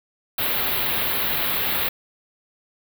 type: band-stop noise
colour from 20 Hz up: white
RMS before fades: -23 dBFS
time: 0.38-1.89 s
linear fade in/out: 5 ms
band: 4100 to 12000 Hz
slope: 48 dB/octave
effects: none